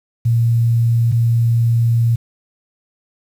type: tone pair in turn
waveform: sine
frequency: 116.54 / 116.54 Hz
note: A#2 / A#2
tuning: 0 / 0 cents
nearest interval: unison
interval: 0 cents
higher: neither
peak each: -11 / -11 dBFS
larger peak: neither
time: 0.25-1.12 / 1.12-2.16 s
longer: second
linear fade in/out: 10 ms
effects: 7-bit